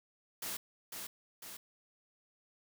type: noise with echo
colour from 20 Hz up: white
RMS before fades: -40 dBFS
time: 0.42-0.57 s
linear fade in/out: 5 ms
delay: 500 ms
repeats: 2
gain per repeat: -4 dB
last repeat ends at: 1.57 s
effects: none